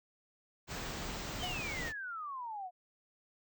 pink band-stop noise, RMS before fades -41 dBFS, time 0.67-1.93 s, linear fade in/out 50 ms, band 8100 to 15000 Hz, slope 96 dB/octave
sine exponential sweep, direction down, 3253 to 704 Hz, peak -39 dBFS, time 1.38-2.71 s, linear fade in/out 50 ms
square tone with exponential decay, 726 Hz, F#5, 33 cents flat, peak -37 dBFS, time 1.43-1.72 s, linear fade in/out 2 ms, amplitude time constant 63 ms
effects none

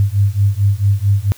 sine beating tone pair, 98 / 102.5 Hz, G2 / G#2, 0 / -22 cents, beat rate 4.5 Hz, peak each -14 dBFS, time 0-1.32 s, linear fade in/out 0 ms, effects white hiss -44 dBFS RMS until 1.37 s

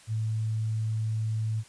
sine tone, 110 Hz, A2, in tune, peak -26 dBFS, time 0.07-1.64 s, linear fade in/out 50 ms, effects white hiss -54 dBFS RMS until 1.68 s + resampled to 22050 Hz

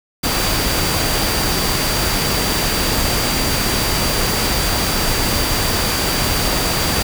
sine tone in noise, 4691 Hz, D8, 3 cents flat, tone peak -25 dBFS, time 0.23-7.03 s, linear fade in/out 10 ms, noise pink, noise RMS -18 dBFS, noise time 0.23-7.03 s, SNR -10 dB, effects none

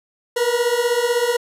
40% pulse beating tone pair, 470 / 486 Hz, A#4 / B4, +14 / -28 cents, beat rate 16 Hz, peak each -20 / -18 dBFS, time 0.36-1.37 s, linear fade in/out 10 ms, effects resampled to 32000 Hz

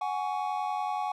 triangle chord, F# suspended second, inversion none, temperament equal with one note detuned, 740 / 830.6 / 1121 Hz, F#5 / G#5 / C#6, 0 / 0 / +19 cents, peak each -31 / -30 / -34 dBFS, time 0.01-1.12 s, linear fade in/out 5 ms, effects none

